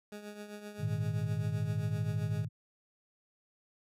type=tone with tremolo; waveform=20% pulse; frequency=207.7 Hz; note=G#3; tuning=in tune; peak=-36 dBFS; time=0.12-2.45 s; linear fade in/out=2 ms; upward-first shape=triangle; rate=7.7 Hz; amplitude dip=65%
type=chord; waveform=sine; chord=Ab suspended second; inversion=none; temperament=just; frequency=103.83 / 116.8 / 155.74 Hz; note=Ab2 / Bb2 / Eb3; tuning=0 / +4 / +2 cents; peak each=-35 dBFS; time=0.78-2.49 s; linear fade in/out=50 ms
effects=resampled to 32000 Hz